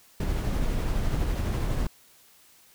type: noise with tremolo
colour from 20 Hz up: brown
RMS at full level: -25 dBFS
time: 0.2-1.87 s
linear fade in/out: 5 ms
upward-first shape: triangle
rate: 12 Hz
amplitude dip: 30%
effects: white hiss -57 dBFS RMS until 2.74 s